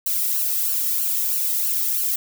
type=noise with flanger; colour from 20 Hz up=violet; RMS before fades=-22 dBFS; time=0.06-2.16 s; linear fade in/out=5 ms; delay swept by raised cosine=0.69 to 1.59 ms; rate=3.1 Hz; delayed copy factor=+0.75; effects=none